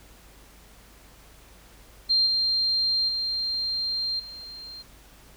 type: tone with level steps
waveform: sine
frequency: 4180 Hz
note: C8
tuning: 2 cents flat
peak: -18 / -21 / -25 / -38 dBFS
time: 2.09-4.83 s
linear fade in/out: 20 ms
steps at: 2.26 / 3.08 / 4.19 s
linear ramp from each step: 10 ms
effects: added 50 Hz sine -53 dBFS peak until 5.36 s + pink hiss -53 dBFS RMS until 5.36 s